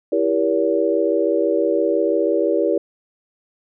sine chord, E diminished seventh, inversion none, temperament just, 329.6 / 395.6 / 474.7 / 569.6 Hz, E4 / G4 / Bb4 / Db5, 0 / +16 / +31 / +47 cents, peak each -21 dBFS, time 0.12-2.78 s, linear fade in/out 5 ms, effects none

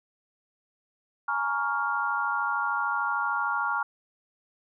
sine chord, Bb minor seventh, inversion third, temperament just, 839.1 / 932.3 / 1118.8 / 1398.5 Hz, Ab5 / Bb5 / Db6 / F6, +18 / 0 / +16 / +2 cents, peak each -33 / -32 / -31 / -28 dBFS, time 1.28-3.83 s, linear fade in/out 5 ms, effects none

